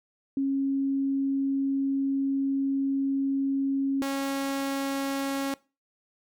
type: tone pair in turn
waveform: sine / sawtooth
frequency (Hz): 273.2 / 274.4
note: C#4 / C#4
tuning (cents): -25 / -17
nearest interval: unison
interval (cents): 8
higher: second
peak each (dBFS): -23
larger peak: neither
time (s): 0.37-4.02 / 4.02-5.54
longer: first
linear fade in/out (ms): 2
effects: noise-tail reverb RT60 0.3 s tail -22 dB re dry + MP3 96 kbps